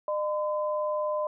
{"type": "tone pair together", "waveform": "sine", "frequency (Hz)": [606, 1018], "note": ["D#5", "C6"], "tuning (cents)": [-46, -48], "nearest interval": "major sixth", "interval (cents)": 898, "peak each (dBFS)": [-27, -32], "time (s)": [0.08, 1.27], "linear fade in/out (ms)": 2, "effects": []}